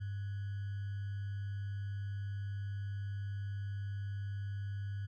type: tone with sample-and-hold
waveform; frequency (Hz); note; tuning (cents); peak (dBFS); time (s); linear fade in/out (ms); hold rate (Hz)
sine; 100; G2; +35; -36; 0-5.07; 20; 1575
effects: low-pass 3000 Hz 12 dB/octave + MP3 64 kbps